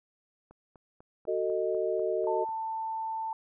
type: click train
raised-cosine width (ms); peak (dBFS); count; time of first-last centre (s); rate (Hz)
1; -39; 9; 0.51-2.49; 4.04
type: chord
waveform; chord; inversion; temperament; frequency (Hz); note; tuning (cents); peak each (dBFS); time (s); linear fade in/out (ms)
sine; D# diminished; first; just; 373.4 / 448 / 622.3; F#4 / A4 / D#5; +16 / +31 / 0; -31; 1.27-2.45; 20
type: tone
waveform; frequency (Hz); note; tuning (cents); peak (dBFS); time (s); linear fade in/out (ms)
sine; 890; A5; +20; -31; 2.27-3.33; 2
effects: none